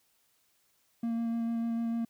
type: tone with vibrato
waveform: triangle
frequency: 230.9 Hz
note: A#3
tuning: 16 cents flat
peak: -27 dBFS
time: 1.03-2.05 s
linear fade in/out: 5 ms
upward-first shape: square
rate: 6.7 Hz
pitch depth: 9 cents each way
effects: white hiss -71 dBFS RMS until 2.09 s